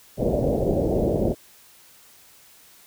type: low-pass noise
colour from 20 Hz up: white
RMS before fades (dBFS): -22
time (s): 0.17-1.35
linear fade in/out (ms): 50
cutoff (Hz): 630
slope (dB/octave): 48
effects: white hiss -52 dBFS RMS until 2.86 s